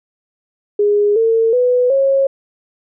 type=tone with pitch steps; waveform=sine; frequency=412.5 / 452.4 / 496.2 / 544.3 Hz; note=G#4 / A4 / B4 / C#5; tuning=-12 / +48 / +8 / -32 cents; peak=-10 dBFS; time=0.79-2.27 s; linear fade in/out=5 ms; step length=370 ms; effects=none